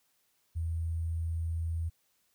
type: tone with sample-and-hold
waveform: sine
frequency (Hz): 82.41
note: E2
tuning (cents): 0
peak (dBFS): -30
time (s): 0.55-1.9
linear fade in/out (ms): 20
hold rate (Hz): 8820
effects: white hiss -73 dBFS RMS until 2.34 s